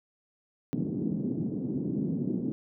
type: band-pass noise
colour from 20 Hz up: pink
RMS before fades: -31 dBFS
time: 0.73-2.52 s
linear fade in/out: 0 ms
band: 170 to 300 Hz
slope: 24 dB/octave
effects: none